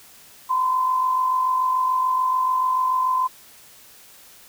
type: tone pair together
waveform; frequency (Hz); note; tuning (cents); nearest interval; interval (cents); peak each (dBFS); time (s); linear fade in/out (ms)
sine; 980 / 1026.9; B5 / C6; -14 / -33; minor second; 81; -29 / -18; 0.49-3.28; 20
effects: white hiss -48 dBFS RMS until 4.48 s